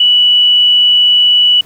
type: tone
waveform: sine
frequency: 2952 Hz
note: F#7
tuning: 5 cents flat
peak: -5 dBFS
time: 0-1.61 s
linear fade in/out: 5 ms
effects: pink hiss -42 dBFS RMS until 1.65 s